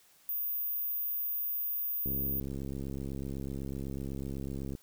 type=tone; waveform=sine; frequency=14917 Hz; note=A#9; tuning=in tune; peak=-31 dBFS; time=0.29-2.4 s; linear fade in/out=0 ms
type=click train; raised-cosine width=3 ms; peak=-26 dBFS; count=184; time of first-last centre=2.06-4.751 s; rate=68 Hz
effects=white hiss -63 dBFS RMS until 4.82 s